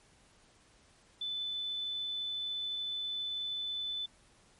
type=tone; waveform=sine; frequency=3506 Hz; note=A7; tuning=7 cents flat; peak=-34 dBFS; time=1.21-4.06 s; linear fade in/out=5 ms; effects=pink hiss -64 dBFS RMS until 4.59 s + MP3 48 kbps